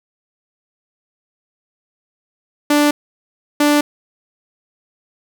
sawtooth tone bursts at uneven times, 293.7 Hz, D4, in tune, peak -7 dBFS, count 2, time 2.7-2.91 / 3.6-3.81 s, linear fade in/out 5 ms, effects none

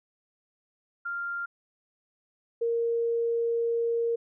sine tone pair in turn, 1394 / 465.2 Hz, F6 / A#4, -4 / -4 cents, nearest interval octave + perfect fifth, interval 1900 cents, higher first, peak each -30 / -24 dBFS, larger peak second, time 1.05-1.46 / 2.61-4.16 s, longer second, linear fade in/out 10 ms, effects none

